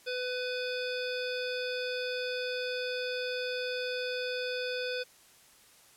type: harmonic tone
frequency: 500 Hz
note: B4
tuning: 21 cents sharp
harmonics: 1 / 3 / 5 / 7 / 9 / 10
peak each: -34 / -39 / -41 / -42 / -44 / -44 dBFS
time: 0.06-5.04 s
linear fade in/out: 20 ms
effects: white hiss -59 dBFS RMS until 5.96 s + low-pass 12000 Hz 12 dB/octave